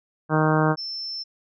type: harmonic tone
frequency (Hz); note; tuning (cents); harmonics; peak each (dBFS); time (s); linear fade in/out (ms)
155.56; D#3; 0; 1 / 2 / 3 / 4 / 5 / 6 / 7 / 8 / 9 / 10; -21 / -24 / -26 / -27 / -28 / -29 / -29 / -30 / -31 / -31; 0.29-0.76; 50
type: tone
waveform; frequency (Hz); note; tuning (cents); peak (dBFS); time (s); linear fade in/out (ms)
sine; 5330; E8; +18; -29; 0.77-1.24; 20
effects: none